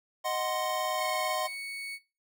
square chord, C diminished, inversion first, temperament equal, 622.3 / 740 / 1046.5 Hz, Eb5 / Gb5 / C6, 0 / 0 / 0 cents, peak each -34 dBFS, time 0.24-1.48 s, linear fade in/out 20 ms
35% pulse tone with pitch glide, 2191 to 2222 Hz, C#7 to C#7, -21 to +4 cents, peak -35 dBFS, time 0.96-1.99 s, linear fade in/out 50 ms, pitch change +25 cents, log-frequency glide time 1.23-1.41 s
effects noise-tail reverb RT60 0.3 s tail -19 dB re dry

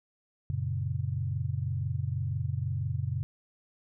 sine chord, F# major, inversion none, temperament equal, 92.5 / 116.54 / 138.59 Hz, F#2 / A#2 / C#3, 0 / 0 / 0 cents, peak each -33 dBFS, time 0.5-3.23 s, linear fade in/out 0 ms, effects none

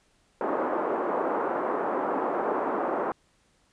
pink band-pass noise, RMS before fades -28 dBFS, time 0.41-3.12 s, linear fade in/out 0 ms, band 310 to 1200 Hz, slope 24 dB/octave, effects pink hiss -66 dBFS RMS until 3.72 s + resampled to 22050 Hz

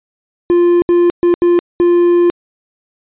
triangle tone bursts at uneven times, 348.6 Hz, F4, 3 cents flat, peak -5 dBFS, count 5, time 0.5-0.82 / 0.89-1.1 / 1.23-1.34 / 1.42-1.59 / 1.8-2.3 s, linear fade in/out 0 ms, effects resampled to 8000 Hz

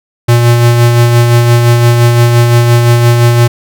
square tone with tremolo, 119.1 Hz, A#2, 38 cents sharp, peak -3 dBFS, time 0.28-3.48 s, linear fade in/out 10 ms, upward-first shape sine, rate 5.8 Hz, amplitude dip 35%, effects none

